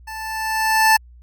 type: tone with level ramp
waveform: 25% pulse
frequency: 880 Hz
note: A5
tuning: in tune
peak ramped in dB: -27 to -6 dBFS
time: 0.07-0.97 s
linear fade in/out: 10 ms
effects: added 60 Hz sine -42 dBFS peak until 1.22 s + Opus 48 kbps